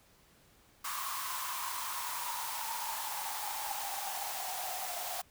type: noise with high-pass filter sweep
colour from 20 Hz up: white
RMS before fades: -38 dBFS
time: 0.84-5.22 s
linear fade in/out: 10 ms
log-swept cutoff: 1100 to 710 Hz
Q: 9.6
effects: pink hiss -64 dBFS RMS until 5.3 s